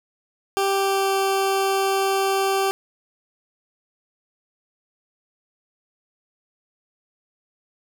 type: tone with pitch glide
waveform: 20% pulse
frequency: 392 to 388.8 Hz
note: G4 to G4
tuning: 0 to -14 cents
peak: -14 dBFS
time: 0.57-2.71 s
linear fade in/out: 0 ms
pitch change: -14 cents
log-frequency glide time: 0.68-1.14 s
effects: none